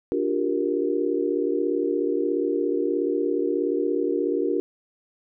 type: chord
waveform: sine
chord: G minor seventh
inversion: second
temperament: equal with one note detuned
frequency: 293.7 / 355.1 / 392 / 466.2 Hz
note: D4 / F4 / G4 / Bb4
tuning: 0 / +29 / 0 / 0 cents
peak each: -27 / -26 / -27 / -27 dBFS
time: 0.12-4.6 s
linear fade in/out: 0 ms
effects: none